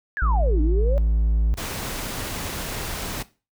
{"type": "exponential two-way sweep", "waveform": "sine", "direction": "down then up", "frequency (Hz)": [1752, 293.7, 585], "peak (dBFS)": -24, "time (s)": [0.17, 0.98], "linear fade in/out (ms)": 0, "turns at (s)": 0.61}
{"type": "tone", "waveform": "triangle", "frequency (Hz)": 55, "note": "A1", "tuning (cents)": 0, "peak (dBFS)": -15, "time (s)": [0.22, 1.54], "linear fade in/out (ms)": 0}
{"type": "noise", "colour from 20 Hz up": "pink", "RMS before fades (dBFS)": -30, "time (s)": [1.57, 3.23], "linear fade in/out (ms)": 10}
{"effects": ["noise-tail reverb RT60 0.3 s tail -17 dB re dry"]}